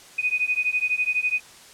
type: beating tone pair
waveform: sine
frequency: 2485 / 2497 Hz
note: D#7 / D#7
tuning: -3 / +6 cents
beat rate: 12 Hz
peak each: -24 dBFS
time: 0.18-1.4 s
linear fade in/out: 10 ms
effects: white hiss -47 dBFS RMS until 1.73 s + low-pass 9000 Hz 12 dB/octave